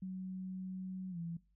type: tone with pitch glide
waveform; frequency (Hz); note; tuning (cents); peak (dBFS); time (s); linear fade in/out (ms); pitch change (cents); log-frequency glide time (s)
sine; 186.8 to 168.35; F#3 to E3; +17 to +37; -39; 0.02-1.37; 5; -180; 1.1-1.18
effects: noise-tail reverb RT60 0.3 s tail -19 dB re dry + added 50 Hz sine -70 dBFS peak until 1.55 s